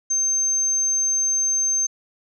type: tone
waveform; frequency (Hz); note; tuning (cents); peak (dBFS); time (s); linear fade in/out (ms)
sine; 6300; G8; +8; -18; 0.1-1.87; 10
effects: none